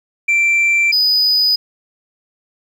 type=tone pair in turn; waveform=sine; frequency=2349 / 4977 Hz; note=D7 / D#8; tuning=0 / 0 cents; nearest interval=octave + minor second; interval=1300 cents; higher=second; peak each=-8 dBFS; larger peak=neither; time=0.28-0.92 / 0.92-1.56 s; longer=neither; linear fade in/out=10 ms; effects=tanh soft clip ceiling -10 dBFS + 8-bit